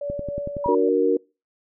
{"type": "tone with tremolo", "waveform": "sine", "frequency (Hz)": 574, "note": "D5", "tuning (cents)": -40, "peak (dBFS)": -25, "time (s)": [0.01, 0.89], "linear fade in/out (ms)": 5, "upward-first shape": "triangle", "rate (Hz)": 3.4, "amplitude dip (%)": 40}
{"type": "click train", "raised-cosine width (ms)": 3, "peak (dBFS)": -18, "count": 7, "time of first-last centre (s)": [0.1, 0.661], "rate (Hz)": 10.7}
{"type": "tone", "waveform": "sine", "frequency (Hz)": 959, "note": "A#5", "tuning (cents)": 49, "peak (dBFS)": -22, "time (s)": [0.64, 0.75], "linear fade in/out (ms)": 5}
{"type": "chord", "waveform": "sine", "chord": "D augmented", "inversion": "none", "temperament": "equal", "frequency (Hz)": [293.7, 370, 466.2], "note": ["D4", "F#4", "A#4"], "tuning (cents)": [0, 0, 0], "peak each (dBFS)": [-23, -21, -19], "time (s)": [0.68, 1.17], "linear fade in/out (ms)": 5}
{"effects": ["noise-tail reverb RT60 0.3 s tail -26 dB re dry"]}